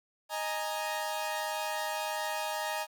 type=chord; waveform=sawtooth; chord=D# suspended fourth; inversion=none; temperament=equal; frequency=622.3 / 830.6 / 932.3 Hz; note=D#5 / G#5 / A#5; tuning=0 / 0 / 0 cents; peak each=-33 dBFS; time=0.29-2.87 s; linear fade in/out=50 ms; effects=10-bit